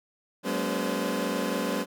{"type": "tone cluster", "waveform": "25% pulse", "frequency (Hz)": [187.1, 210.9, 241, 283.7, 514], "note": ["F#3", "G#3", "B3", "C#4", "C5"], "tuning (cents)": [20, 27, -42, 40, -31], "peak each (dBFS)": [-30, -30, -30, -29, -30], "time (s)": [0.43, 1.86], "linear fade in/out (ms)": 50, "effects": []}